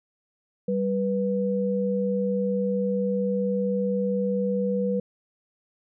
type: tone pair together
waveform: sine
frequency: 194.5 / 490.1 Hz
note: G3 / B4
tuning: -13 / -13 cents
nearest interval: octave + major third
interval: 1600 cents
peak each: -25 dBFS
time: 0.68-5 s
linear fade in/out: 5 ms
effects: none